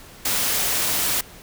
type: noise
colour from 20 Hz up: white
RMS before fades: -22 dBFS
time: 0.25-1.21 s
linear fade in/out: 5 ms
effects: pink hiss -44 dBFS RMS until 1.42 s